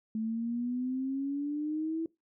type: exponential sweep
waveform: sine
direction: up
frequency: 217.9 to 329.6 Hz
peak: -30 dBFS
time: 0.15-2.06 s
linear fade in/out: 2 ms
effects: noise-tail reverb RT60 0.2 s tail -22 dB re dry

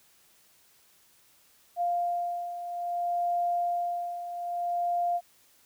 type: beating tone pair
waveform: sine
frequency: 698.5 / 699.1 Hz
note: F5 / F5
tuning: 0 / +2 cents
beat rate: 0.6 Hz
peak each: -34 / -28 dBFS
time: 1.76-5.21 s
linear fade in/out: 50 ms
effects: white hiss -62 dBFS RMS until 5.65 s

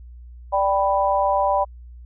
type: chord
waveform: sine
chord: G major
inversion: second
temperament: equal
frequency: 587.3 / 784 / 987.8 Hz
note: D5 / G5 / B5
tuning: 0 / 0 / 0 cents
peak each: -21 dBFS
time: 0.52-1.65 s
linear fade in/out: 20 ms
effects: added 60 Hz sine -38 dBFS peak until 2.05 s

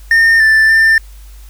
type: tone with pitch steps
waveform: triangle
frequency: 1821 / 1766 / 1790 Hz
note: A#6 / A6 / A6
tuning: -41 / +6 / +29 cents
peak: -4 dBFS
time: 0.11-0.98 s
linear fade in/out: 2 ms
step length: 290 ms
effects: added 50 Hz sine -32 dBFS peak until 1.49 s + white hiss -46 dBFS RMS until 1.49 s

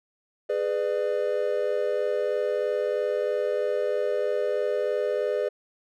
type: chord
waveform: triangle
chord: G# diminished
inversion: none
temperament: just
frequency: 415.3 / 498.4 / 598 Hz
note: G#4 / B4 / D5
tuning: 0 / +16 / +31 cents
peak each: -26 dBFS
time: 0.49-5.49 s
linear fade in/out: 10 ms
effects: none

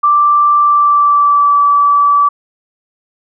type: tone with pitch glide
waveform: sine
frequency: 1174.7 to 1153.2 Hz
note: D6 to D6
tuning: 0 to -32 cents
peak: -6 dBFS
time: 0.03-2.29 s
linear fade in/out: 10 ms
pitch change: -32 cents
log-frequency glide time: 0.59-1.6 s
effects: none

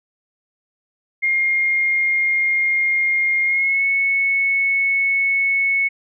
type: tone with pitch glide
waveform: sine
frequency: 2127 to 2205 Hz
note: C7 to C#7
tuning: +28 to -10 cents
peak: -15 dBFS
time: 1.22-5.89 s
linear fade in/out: 20 ms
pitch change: +62 cents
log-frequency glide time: 3.44-3.84 s
effects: none

